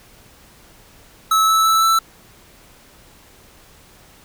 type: tone with pitch steps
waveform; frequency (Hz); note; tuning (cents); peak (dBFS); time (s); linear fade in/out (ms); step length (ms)
square; 1300 / 1308.3 / 1316.6 / 1325; E6 / E6 / E6 / E6; -24 / -13 / -3 / +9; -13; 1.31-1.99; 5; 170
effects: pink hiss -48 dBFS RMS until 4.24 s